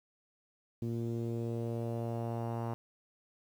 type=tone with low-pass filter sweep; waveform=sawtooth; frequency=116.3 Hz; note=A#2; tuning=4 cents flat; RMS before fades=-36 dBFS; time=0.82-2.74 s; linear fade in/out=0 ms; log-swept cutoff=310 to 950 Hz; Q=2.2; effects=10-bit